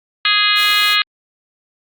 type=harmonic tone; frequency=415.3 Hz; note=G#4; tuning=in tune; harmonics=3 / 4 / 5 / 6 / 7 / 8 / 9 / 10; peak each=-20 / -20 / -20 / -20 / -20 / -20 / -20 / -20 dBFS; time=0.25-1.02 s; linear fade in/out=2 ms
type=band-stop noise; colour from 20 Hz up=white; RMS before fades=-28 dBFS; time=0.55-0.97 s; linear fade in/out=50 ms; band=110 to 270 Hz; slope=48 dB/octave
effects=Opus 48 kbps